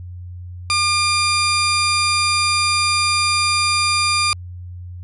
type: tone pair together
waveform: sawtooth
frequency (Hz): 1200 / 2400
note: D6 / D7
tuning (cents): +37 / +37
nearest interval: octave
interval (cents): 1200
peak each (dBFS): -15 / -12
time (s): 0.7-4.33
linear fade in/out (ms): 0
effects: added 89 Hz sine -30 dBFS peak until 5.03 s + resampled to 24000 Hz